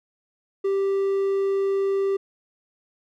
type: tone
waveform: triangle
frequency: 392 Hz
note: G4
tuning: in tune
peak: -18 dBFS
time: 0.64-2.17 s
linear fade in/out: 10 ms
effects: none